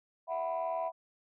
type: chord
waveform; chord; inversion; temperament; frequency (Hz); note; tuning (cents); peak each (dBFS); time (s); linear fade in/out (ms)
sine; E suspended second; none; equal; 659.3 / 740 / 987.8; E5 / F#5 / B5; 0 / 0 / 0; -33 / -36 / -36; 0.27-0.92; 50
effects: tanh soft clip ceiling -26 dBFS